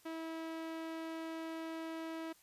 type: tone with low-pass filter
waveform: sawtooth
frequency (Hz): 324.6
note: E4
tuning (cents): -27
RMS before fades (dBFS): -43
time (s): 0.05-2.33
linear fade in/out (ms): 10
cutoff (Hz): 4000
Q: 0.57
effects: white hiss -66 dBFS RMS until 2.42 s + resampled to 32000 Hz